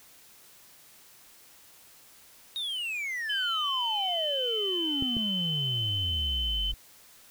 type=exponential sweep; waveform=triangle; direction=down; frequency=3774 to 42.2 Hz; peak=-29 dBFS; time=2.56-6.74 s; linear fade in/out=0 ms
type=tone; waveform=sine; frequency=3055 Hz; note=G7; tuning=45 cents flat; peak=-28 dBFS; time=3.29-6.72 s; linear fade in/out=10 ms
type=clicks; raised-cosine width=3 ms; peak=-21 dBFS; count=2; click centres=5.024 / 5.168 s
effects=white hiss -55 dBFS RMS until 7.3 s